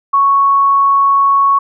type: tone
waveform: sine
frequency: 1108.7 Hz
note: C#6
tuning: in tune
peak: -7 dBFS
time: 0.13-1.59 s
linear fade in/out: 10 ms
effects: none